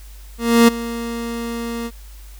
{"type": "tone with ADSR envelope", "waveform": "30% pulse", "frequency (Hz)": 233.1, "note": "A#3", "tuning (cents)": 0, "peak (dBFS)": -4, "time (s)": [0.38, 1.91], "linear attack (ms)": 300, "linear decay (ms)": 12, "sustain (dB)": -17, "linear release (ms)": 49, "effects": ["added 50 Hz sine -36 dBFS peak until 2.39 s", "white hiss -48 dBFS RMS until 2.39 s"]}